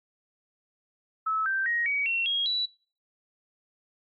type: tone with pitch steps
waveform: sine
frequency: 1300 / 1563.9 / 1881.5 / 2263 / 2723 / 3276 / 3941 Hz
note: E6 / G6 / A#6 / C#7 / F7 / G#7 / B7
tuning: -24 / -5 / +16 / +35 / -44 / -24 / -4 cents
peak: -24 dBFS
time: 1.26-2.66 s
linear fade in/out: 10 ms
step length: 200 ms
effects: noise-tail reverb RT60 0.4 s tail -23 dB re dry + MP3 32 kbps